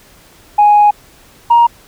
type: tone pair in turn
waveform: sine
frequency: 830.6 / 941.2 Hz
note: G#5 / A#5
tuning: 0 / +16 cents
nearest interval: major second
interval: 216 cents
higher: second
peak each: -3 dBFS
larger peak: neither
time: 0.58-0.91 / 1.5-1.67 s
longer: first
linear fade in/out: 10 ms
effects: tanh soft clip ceiling -1 dBFS + pink hiss -44 dBFS RMS until 1.87 s